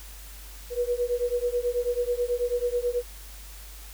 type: beating tone pair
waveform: sine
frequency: 481.3 / 490.5 Hz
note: B4 / B4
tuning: -45 / -12 cents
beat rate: 9.2 Hz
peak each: -27 dBFS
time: 0.7-3.03 s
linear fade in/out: 50 ms
effects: added 50 Hz sine -42 dBFS peak until 3.93 s + white hiss -47 dBFS RMS until 3.93 s